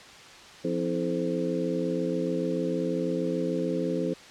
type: harmonic tone with a mistuned harmonic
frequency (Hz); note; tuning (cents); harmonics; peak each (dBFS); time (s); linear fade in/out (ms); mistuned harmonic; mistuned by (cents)
86.5; F2; -16; 2 / 3 / 4 / 5 / 6; -32 / -32 / -32 / -32 / -32; 0.64-4.14; 10; 4; -98
effects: white hiss -47 dBFS RMS until 4.3 s + low-pass 5000 Hz 12 dB/octave